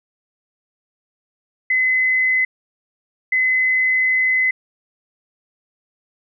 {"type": "tone bursts at uneven times", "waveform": "sine", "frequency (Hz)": 2033, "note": "B6", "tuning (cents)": 50, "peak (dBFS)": -14, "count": 2, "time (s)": [[1.7, 2.45], [3.32, 4.51]], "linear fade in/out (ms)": 5, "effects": []}